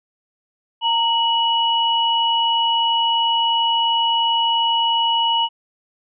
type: tone pair together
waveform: sine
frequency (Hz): 922.9 / 2930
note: A#5 / F#7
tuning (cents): -18 / -18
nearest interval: octave + minor sixth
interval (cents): 2000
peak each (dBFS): -18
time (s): 0.81-5.49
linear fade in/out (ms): 50
effects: none